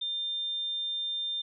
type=tone; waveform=sine; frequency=3600 Hz; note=A7; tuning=39 cents sharp; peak=-30 dBFS; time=0.01-1.42 s; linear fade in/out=10 ms; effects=none